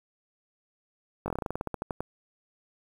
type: slowing click train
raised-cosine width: 1 ms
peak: -17 dBFS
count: 16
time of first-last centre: 1.26-2.006 s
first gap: 20 ms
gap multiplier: 1.12
effects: 8-bit